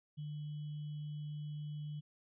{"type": "tone with sample-and-hold", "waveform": "sine", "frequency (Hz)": 149.4, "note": "D3", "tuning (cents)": 30, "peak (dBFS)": -40, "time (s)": [0.17, 2.01], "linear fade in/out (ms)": 20, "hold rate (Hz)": 3150, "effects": ["resampled to 11025 Hz"]}